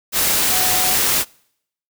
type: tone in noise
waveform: sine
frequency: 740 Hz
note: F#5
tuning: in tune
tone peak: -25 dBFS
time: 0.49-0.97 s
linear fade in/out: 50 ms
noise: white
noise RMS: -17 dBFS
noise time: 0.12-1.25 s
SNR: -11 dB
effects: noise-tail reverb RT60 0.7 s tail -26 dB re dry